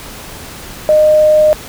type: tone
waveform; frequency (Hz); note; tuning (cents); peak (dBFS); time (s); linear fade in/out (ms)
sine; 613; D#5; -26; -5; 0.89-1.53; 0
effects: pink hiss -30 dBFS RMS until 1.68 s